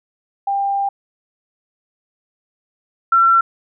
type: tone pair in turn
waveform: sine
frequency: 795 / 1354 Hz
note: G5 / E6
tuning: +24 / +46 cents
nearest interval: major sixth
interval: 922 cents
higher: second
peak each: -16 / -9 dBFS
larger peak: second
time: 0.47-0.89 / 3.12-3.41 s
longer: first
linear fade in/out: 5 ms
effects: none